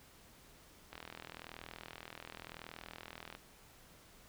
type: click train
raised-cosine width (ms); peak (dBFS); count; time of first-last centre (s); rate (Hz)
0.3; -30; 100; 0.93-3.351; 40.9
effects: pink hiss -61 dBFS RMS until 4.28 s